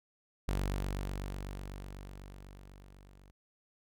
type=tone with level ramp; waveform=sawtooth; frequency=48.06 Hz; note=G1; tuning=34 cents flat; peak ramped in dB=-26 to -53 dBFS; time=0.48-3.31 s; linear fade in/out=0 ms; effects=none